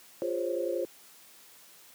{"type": "chord", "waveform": "sine", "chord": "Db major seventh", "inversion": "first", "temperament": "equal with one note detuned", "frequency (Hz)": [349.2, 406.3, 523.3, 554.4], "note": ["F4", "Ab4", "C5", "Db5"], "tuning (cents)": [0, -38, 0, 0], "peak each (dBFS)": [-33, -37, -32, -36], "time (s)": [0.22, 0.85], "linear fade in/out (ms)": 0, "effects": ["white hiss -55 dBFS RMS until 1.94 s", "high-pass 150 Hz 12 dB/octave"]}